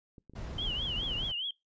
clicks, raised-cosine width 3 ms, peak -38 dBFS, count 9, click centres 0.182 / 0.297 / 0.336 / 0.433 / 0.508 / 0.549 / 0.6 / 0.642 / 0.758 s
brown noise, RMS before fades -39 dBFS, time 0.35-1.32 s, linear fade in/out 10 ms
sine tone with vibrato, 3071 Hz, G7, 36 cents flat, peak -32 dBFS, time 0.58-1.51 s, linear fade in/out 5 ms, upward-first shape triangle, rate 4.8 Hz, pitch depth 180 cents each way
effects noise-tail reverb RT60 0.2 s tail -23 dB re dry + resampled to 16000 Hz

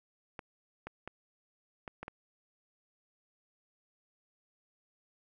clicks, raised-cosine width 0.5 ms, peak -26 dBFS, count 6, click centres 0.392 / 0.87 / 1.076 / 1.878 / 2.03 / 2.081 s, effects none

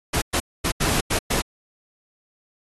pink noise bursts at uneven times, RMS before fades -22 dBFS, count 6, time 0.13-0.22 / 0.33-0.4 / 0.64-0.72 / 0.8-1.01 / 1.1-1.19 / 1.3-1.42 s, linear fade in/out 10 ms, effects AAC 32 kbps

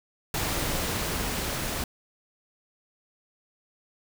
pink noise with level ramp, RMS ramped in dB -28 to -31 dBFS, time 0.34-1.84 s, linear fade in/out 2 ms, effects none

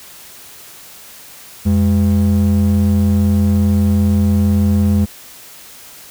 triangle ring-modulated tone, 146.83 Hz, D3, in tune, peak -5 dBFS, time 1.65-5.06 s, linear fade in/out 20 ms, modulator 58.8 Hz, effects white hiss -38 dBFS RMS until 6.1 s

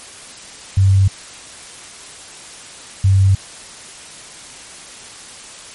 sine tone pair in turn, 96.7 / 96.7 Hz, G2 / G2, -23 / -23 cents, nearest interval unison, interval 0 cents, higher neither, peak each -8 dBFS, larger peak neither, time 0.77-1.08 / 3.04-3.35 s, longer neither, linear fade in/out 5 ms, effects white hiss -36 dBFS RMS until 5.74 s + MP3 48 kbps

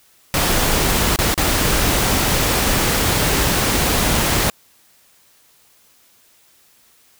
pink noise with dropouts, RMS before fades -17 dBFS, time 0.34-4.5 s, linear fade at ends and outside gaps 1 ms, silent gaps 1.161-1.188 / 1.342-1.377 s, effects white hiss -54 dBFS RMS until 7.19 s

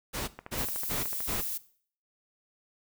pink noise bursts, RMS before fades -34 dBFS, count 4, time 0.13-1.42 s, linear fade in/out 20 ms, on 150 ms, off 230 ms
click train, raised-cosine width 0.5 ms, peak -25 dBFS, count 12, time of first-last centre 0.39-1.205 s, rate 13.5 Hz
violet noise, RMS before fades -34 dBFS, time 0.57-1.58 s, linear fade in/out 10 ms
effects noise-tail reverb RT60 0.5 s tail -17 dB re dry

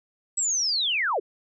sine linear sweep, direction down, 7902 to 327.6 Hz, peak -22 dBFS, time 0.37-1.2 s, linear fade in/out 10 ms, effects none

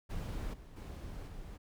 brown noise with level steps, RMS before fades -39 / -52 / -44 / -47 dBFS, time 0.09-1.58 s, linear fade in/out 20 ms, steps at 0.53 / 0.76 / 1.27 s, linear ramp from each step 10 ms, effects none

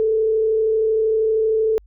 sine tone with frequency modulation, 439.8 Hz, A4, 1 cent flat, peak -15 dBFS, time 0-1.78 s, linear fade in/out 0 ms, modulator 32.9 Hz, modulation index 0.26, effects added 50 Hz sine -46 dBFS peak until 1.86 s

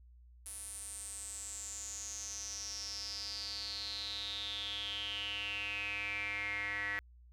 square tone with band-pass filter sweep, 101.7 Hz, G#2, 36 cents flat, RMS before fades -41 dBFS, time 0.46-6.99 s, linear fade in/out 0 ms, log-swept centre 10000 to 1900 Hz, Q 9.3, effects added 60 Hz sine -56 dBFS peak until 7.32 s

